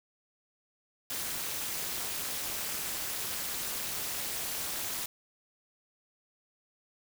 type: noise with amplitude modulation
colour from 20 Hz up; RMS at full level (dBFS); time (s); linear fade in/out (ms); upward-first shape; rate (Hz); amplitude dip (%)
white; -32; 1.1-5.06; 2; sine; 266; 80
effects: none